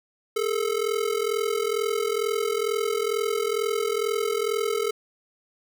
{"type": "ring-modulated tone", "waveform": "square", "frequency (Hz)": 434.7, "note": "A4", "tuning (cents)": -21, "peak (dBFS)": -21, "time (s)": [0.36, 4.91], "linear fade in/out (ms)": 2, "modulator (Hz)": 21.1, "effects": []}